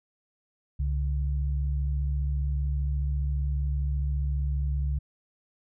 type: tone pair together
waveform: sine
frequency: 68 / 142.93 Hz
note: C#2 / D3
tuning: -33 / -47 cents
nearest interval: octave + minor second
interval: 1286 cents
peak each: -25 / -33 dBFS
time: 0.79-4.99 s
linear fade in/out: 10 ms
effects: none